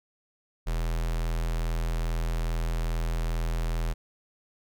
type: tone with notch filter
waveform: square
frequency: 41.2 Hz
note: E1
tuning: in tune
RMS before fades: -28 dBFS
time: 0.66-3.94 s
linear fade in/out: 20 ms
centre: 260 Hz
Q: 1.9
effects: none